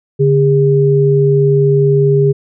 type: tone pair together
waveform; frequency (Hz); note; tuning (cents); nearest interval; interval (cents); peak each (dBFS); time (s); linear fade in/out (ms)
sine; 143.3 / 405.3; D3 / G#4; -42 / -42; octave + tritone; 1800; -10; 0.19-2.33; 20
effects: none